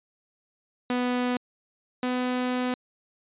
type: tone pair in turn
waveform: sawtooth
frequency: 247.7 / 250.7 Hz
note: B3 / B3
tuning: +5 / +26 cents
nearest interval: unison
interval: 21 cents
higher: second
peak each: -20 / -21 dBFS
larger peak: first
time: 0.9-1.37 / 2.03-2.74 s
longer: second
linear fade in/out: 2 ms
effects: resampled to 8000 Hz